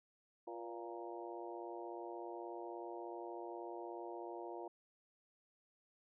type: harmonic tone with a mistuned harmonic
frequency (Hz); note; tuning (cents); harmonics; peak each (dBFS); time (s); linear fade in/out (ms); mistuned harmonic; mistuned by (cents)
116.54; A#2; 0; 3 / 4 / 5 / 6 / 7 / 8; -48 / -52 / -54 / -51 / -56 / -53; 0.47-4.68; 5; 4; +51
effects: none